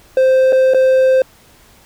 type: tone with dropouts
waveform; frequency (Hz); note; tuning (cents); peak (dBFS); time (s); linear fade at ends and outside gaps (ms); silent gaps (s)
triangle; 522; C5; -4; -6; 0.17-1.22; 2; 0.524-0.528 / 0.737-0.745
effects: pink hiss -47 dBFS RMS until 1.85 s